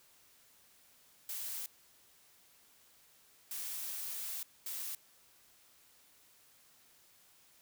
blue noise bursts at uneven times, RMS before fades -41 dBFS, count 3, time 1.29-1.66 / 3.51-4.43 / 4.66-4.95 s, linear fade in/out 2 ms, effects white hiss -65 dBFS RMS until 7.61 s

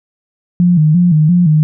sine tone with vibrato, 164.81 Hz, E3, in tune, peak -6 dBFS, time 0.6-1.63 s, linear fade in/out 0 ms, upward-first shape square, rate 2.9 Hz, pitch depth 120 cents each way, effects none

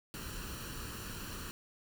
pink noise with comb filter, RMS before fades -43 dBFS, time 0.14-1.51 s, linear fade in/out 0 ms, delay 0.7 ms, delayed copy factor +0.65, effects none

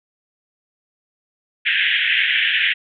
pink band-pass noise, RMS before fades -18 dBFS, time 1.65-2.74 s, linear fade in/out 20 ms, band 1600 to 3400 Hz, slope 96 dB/octave, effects none

